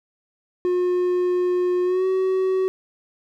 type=tone with pitch glide; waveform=triangle; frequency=359.5 to 376.7 Hz; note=F#4 to F#4; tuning=-50 to +31 cents; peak=-16 dBFS; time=0.65-2.68 s; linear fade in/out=0 ms; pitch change=+81 cents; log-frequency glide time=1.84-2.06 s; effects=none